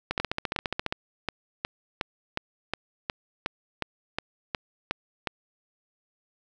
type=two click trains; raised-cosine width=0.3 ms; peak=-11 / -11 dBFS; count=15 / 12; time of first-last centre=0.2-5.272 / 0.11-0.863 s; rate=2.76 / 14.6 Hz; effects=none